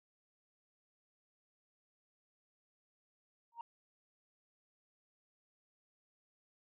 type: tone with exponential growth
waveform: sine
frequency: 932.3 Hz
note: A#5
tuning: in tune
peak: -36 dBFS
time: 3.52-3.61 s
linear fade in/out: 2 ms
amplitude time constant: 18 ms
effects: tanh soft clip ceiling -38 dBFS